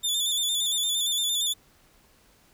sawtooth tone with vibrato, 3520 Hz, A7, in tune, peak -21 dBFS, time 0.03-1.54 s, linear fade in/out 20 ms, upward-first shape square, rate 8.7 Hz, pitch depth 40 cents each way, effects pink hiss -60 dBFS RMS until 2.53 s

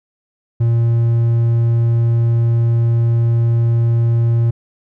triangle tone, 116.54 Hz, A#2, in tune, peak -9 dBFS, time 0.6-4.51 s, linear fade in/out 10 ms, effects none

